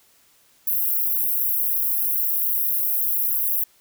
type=high-pass noise; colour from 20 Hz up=pink; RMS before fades=-22 dBFS; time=0.67-3.64 s; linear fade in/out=5 ms; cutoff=12000 Hz; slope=48 dB/octave; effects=white hiss -58 dBFS RMS until 3.8 s